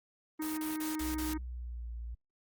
harmonic tone, 311.1 Hz, D#4, in tune, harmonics 1 / 3 / 4 / 5 / 6 / 7, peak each -34 / -47 / -51 / -54 / -54 / -57 dBFS, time 0.39-1.38 s, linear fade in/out 10 ms
white noise bursts, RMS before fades -42 dBFS, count 5, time 0.42-1.334 s, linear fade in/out 0 ms, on 150 ms, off 41 ms
sine tone with pitch glide, 61.8 to 58 Hz, B1 to A#1, +2 to -8 cents, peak -38 dBFS, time 1-2.15 s, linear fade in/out 10 ms, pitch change -110 cents, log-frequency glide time 1.41-1.9 s
effects Opus 24 kbps

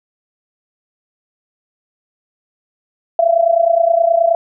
sine tone with amplitude modulation, 673 Hz, E5, 36 cents sharp, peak -6 dBFS, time 3.19-4.35 s, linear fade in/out 2 ms, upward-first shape sine, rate 29.5 Hz, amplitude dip 80%, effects none

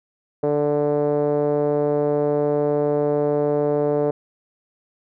5% pulse tone with low-pass filter, 146.83 Hz, D3, in tune, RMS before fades -20 dBFS, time 0.43-4.11 s, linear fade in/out 5 ms, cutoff 500 Hz, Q 3.7, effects none

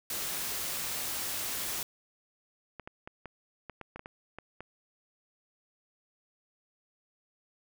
white noise, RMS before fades -35 dBFS, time 0.1-1.83 s, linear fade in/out 2 ms
clicks, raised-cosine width 0.5 ms, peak -27 dBFS, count 11, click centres 2.797 / 2.875 / 3.075 / 3.257 / 3.697 / 3.813 / 3.96 / 3.994 / 4.059 / 4.386 / 4.606 s
effects none

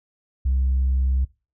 sine tone, 65.41 Hz, C2, in tune, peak -16 dBFS, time 0.45-1.25 s, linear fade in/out 10 ms, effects noise-tail reverb RT60 0.3 s tail -22 dB re dry + tanh soft clip ceiling -15 dBFS

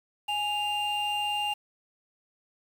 triangle tone pair together, 830.6 / 2794 Hz, G#5 / F7, 0 / 0 cents, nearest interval octave + major sixth, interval 2100 cents, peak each -28 dBFS, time 0.28-1.54 s, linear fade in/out 10 ms, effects 8-bit

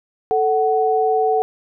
sine tone pair together, 440 / 746.1 Hz, A4 / F#5, 0 / +14 cents, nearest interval major sixth, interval 914 cents, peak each -17 dBFS, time 0.31-1.42 s, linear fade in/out 0 ms, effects none

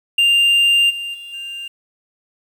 triangle tone with level steps, 2794 Hz, F7, in tune, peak -9 / -22 / -30 / -25 dBFS, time 0.18-1.68 s, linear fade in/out 5 ms, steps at 0.89 / 1.13 / 1.32 s, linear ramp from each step 20 ms, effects 8-bit

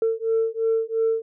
sine beating tone pair, 448.8 / 451.7 Hz, A4 / A4, +34 / +45 cents, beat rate 2.9 Hz, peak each -22 dBFS, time 0.02-1.22 s, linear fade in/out 2 ms, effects tanh soft clip ceiling -14 dBFS

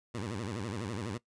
15% pulse tone with vibrato, 106.3 Hz, G#2, 41 cents sharp, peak -29 dBFS, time 0.14-1.18 s, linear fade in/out 10 ms, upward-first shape sine, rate 12 Hz, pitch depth 240 cents each way, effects noise-tail reverb RT60 0.1 s tail -19 dB re dry + resampled to 22050 Hz

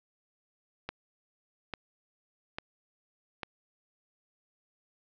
click train, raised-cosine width 0.3 ms, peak -19 dBFS, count 4, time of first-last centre 0.89-3.432 s, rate 1.18 Hz, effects low-pass 5000 Hz 12 dB/octave

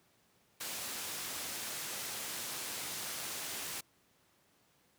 white low-pass noise, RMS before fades -41 dBFS, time 0.6-3.81 s, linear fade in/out 10 ms, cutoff 12000 Hz, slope 12 dB/octave, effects pink hiss -70 dBFS RMS until 4.98 s + high-pass 100 Hz 12 dB/octave

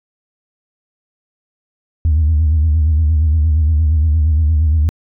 sine tone with vibrato, 77.78 Hz, D#2, in tune, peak -8 dBFS, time 2.05-4.89 s, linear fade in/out 0 ms, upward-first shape sine, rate 8.6 Hz, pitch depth 93 cents each way, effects tanh soft clip ceiling -7 dBFS

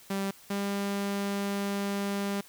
sawtooth tone pair in turn, 196 / 200 Hz, G3 / G3, 0 / +35 cents, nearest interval unison, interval 35 cents, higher second, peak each -25 dBFS, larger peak neither, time 0.1-0.31 / 0.5-2.41 s, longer second, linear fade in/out 5 ms, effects white hiss -54 dBFS RMS until 2.48 s

